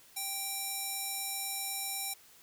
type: tone with band-pass filter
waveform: square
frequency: 784 Hz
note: G5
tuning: in tune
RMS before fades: -37 dBFS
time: 0.16-2.14 s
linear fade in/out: 10 ms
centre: 11000 Hz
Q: 1.1
effects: white hiss -59 dBFS RMS until 2.42 s